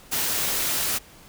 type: noise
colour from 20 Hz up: white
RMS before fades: -25 dBFS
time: 0.11-0.99 s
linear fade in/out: 20 ms
effects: pink hiss -49 dBFS RMS until 1.28 s